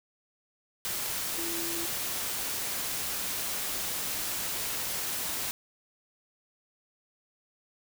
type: tone in noise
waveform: sine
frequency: 336.2 Hz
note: E4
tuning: 34 cents sharp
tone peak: -37 dBFS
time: 1.38-1.86 s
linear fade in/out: 0 ms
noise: white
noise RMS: -33 dBFS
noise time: 0.85-5.51 s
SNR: -7 dB
effects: none